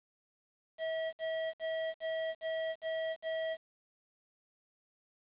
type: tone bursts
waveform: square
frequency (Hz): 645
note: E5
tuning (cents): -38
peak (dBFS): -34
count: 7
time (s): 0.78-3.572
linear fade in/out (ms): 50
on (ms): 350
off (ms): 57
effects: resampled to 8000 Hz + 10-bit

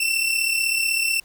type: tone pair together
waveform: sawtooth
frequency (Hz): 2679 / 2715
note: E7 / F7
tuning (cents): +27 / -50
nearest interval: unison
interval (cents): 23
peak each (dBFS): -18 / -21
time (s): 0-1.2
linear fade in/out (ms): 5
effects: pink hiss -55 dBFS RMS until 1.24 s

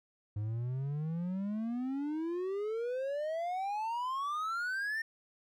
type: exponential sweep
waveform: triangle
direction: up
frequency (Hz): 102.2 to 1831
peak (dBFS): -31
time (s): 0.36-5.02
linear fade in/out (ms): 5
effects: none

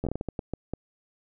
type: slowing click train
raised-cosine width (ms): 2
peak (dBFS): -17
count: 11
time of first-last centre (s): 0.04-0.736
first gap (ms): 11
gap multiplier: 1.38
effects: none

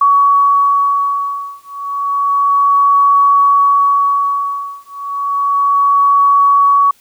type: beating tone pair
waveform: sine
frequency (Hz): 1126 / 1126.31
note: C#6 / C#6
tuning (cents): +27 / +27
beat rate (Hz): 0.31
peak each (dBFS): -12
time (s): 0.01-6.91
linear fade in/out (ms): 5
effects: white hiss -51 dBFS RMS until 7 s

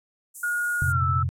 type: high-pass noise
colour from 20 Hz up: white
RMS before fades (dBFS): -36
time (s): 0.34-0.93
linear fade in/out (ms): 20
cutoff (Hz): 7200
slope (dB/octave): 48
type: tone with pitch glide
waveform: sine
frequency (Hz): 1436 to 1316.8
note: F6 to E6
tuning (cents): +48 to -2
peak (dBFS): -23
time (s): 0.43-1.23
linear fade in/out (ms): 5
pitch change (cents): -150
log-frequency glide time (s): 0.87-1.03
type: chord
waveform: sine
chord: F suspended fourth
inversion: none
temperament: equal with one note detuned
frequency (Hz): 87.56 / 116.54 / 130.81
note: F2 / Bb2 / C3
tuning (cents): +5 / 0 / 0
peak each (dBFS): -25 / -30 / -26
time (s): 0.82-1.29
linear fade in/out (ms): 0
effects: low-pass 11000 Hz 12 dB/octave

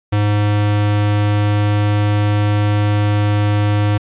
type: tone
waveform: square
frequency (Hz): 103.83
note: G#2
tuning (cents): 0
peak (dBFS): -13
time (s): 0.12-3.98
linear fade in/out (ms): 10
effects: resampled to 8000 Hz + 8-bit

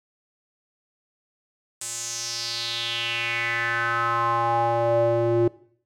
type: tone with band-pass filter sweep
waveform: square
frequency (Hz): 117.1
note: A#2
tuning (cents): +8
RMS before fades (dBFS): -24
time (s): 1.81-5.48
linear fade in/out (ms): 5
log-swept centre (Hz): 8200 to 390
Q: 4.3
effects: noise-tail reverb RT60 0.6 s tail -20 dB re dry

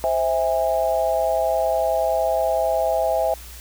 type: chord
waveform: sine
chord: C augmented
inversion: none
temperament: just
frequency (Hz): 523.3 / 654.1 / 817.6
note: C5 / E5 / G#5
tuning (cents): 0 / -14 / -27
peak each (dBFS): -24 / -20 / -24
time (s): 0.04-3.34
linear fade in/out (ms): 0
effects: added 60 Hz sine -39 dBFS peak until 3.6 s + white hiss -42 dBFS RMS until 3.6 s

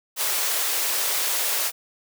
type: high-pass noise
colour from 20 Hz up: white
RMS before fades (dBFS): -24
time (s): 0.16-1.72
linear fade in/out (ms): 50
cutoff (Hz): 400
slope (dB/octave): 24
effects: none

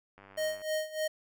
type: click train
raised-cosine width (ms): 0.5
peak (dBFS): -38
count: 44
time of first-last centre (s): 0.18-0.617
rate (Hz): 98.4
type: tone with tremolo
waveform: square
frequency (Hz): 622.3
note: D#5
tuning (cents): 0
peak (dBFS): -29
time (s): 0.37-1.08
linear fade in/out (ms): 10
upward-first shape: sine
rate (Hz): 3.3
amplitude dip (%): 85
effects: none

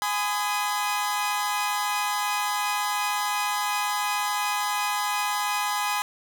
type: chord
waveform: sawtooth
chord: G# minor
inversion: none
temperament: equal with one note detuned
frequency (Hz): 830.6 / 1011.4 / 1244.5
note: G#5 / B5 / D#6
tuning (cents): 0 / +41 / 0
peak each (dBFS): -24 / -25 / -27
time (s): 0.02-6.02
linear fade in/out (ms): 0
effects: none

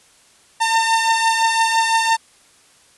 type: beating tone pair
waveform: sawtooth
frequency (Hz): 903 / 908.9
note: A5 / A#5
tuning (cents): +45 / -44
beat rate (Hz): 5.9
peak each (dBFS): -12 / -17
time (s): 0.6-2.17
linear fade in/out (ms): 20
effects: white hiss -52 dBFS RMS until 2.97 s + resampled to 24000 Hz

